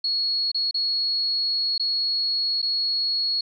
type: tone with dropouts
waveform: sine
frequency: 4337 Hz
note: C#8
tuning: 39 cents flat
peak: -21 dBFS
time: 0.04-3.41 s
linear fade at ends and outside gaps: 5 ms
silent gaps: 0.517-0.545 / 0.711-0.743 / 1.78-1.796 / 2.618-2.626 s
effects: none